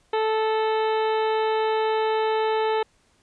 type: harmonic tone with a mistuned harmonic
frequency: 438.1 Hz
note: A4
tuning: 7 cents flat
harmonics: 1 / 2 / 3 / 4 / 5 / 6 / 7 / 8 / 9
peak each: -22 / -25 / -34 / -36 / -39 / -41 / -40 / -43 / -44 dBFS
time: 0.13-2.83 s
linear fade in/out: 5 ms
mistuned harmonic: 8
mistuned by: +63 cents
effects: pink hiss -63 dBFS RMS until 3.22 s + resampled to 22050 Hz